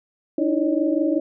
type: tone cluster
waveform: sine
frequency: 294 / 319.3 / 339.5 / 559 / 614 Hz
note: D4 / D#4 / F4 / C#5 / D#5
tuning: +2 / +45 / -49 / +14 / -23 cents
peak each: -23 / -21 / -28 / -26 / -29 dBFS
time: 0.38-1.2 s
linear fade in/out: 5 ms
effects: none